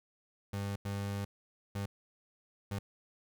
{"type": "tone bursts at uneven times", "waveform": "30% pulse", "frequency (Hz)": 100.1, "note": "G2", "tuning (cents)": 37, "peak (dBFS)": -32, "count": 4, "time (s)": [[0.53, 0.76], [0.85, 1.25], [1.75, 1.86], [2.71, 2.79]], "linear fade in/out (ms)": 5, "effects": []}